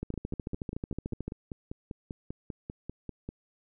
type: two click trains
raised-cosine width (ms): 3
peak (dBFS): -21 / -24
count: 18 / 17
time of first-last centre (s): 0.03-1.28 / 0.14-3.29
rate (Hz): 13.6 / 5.08
effects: none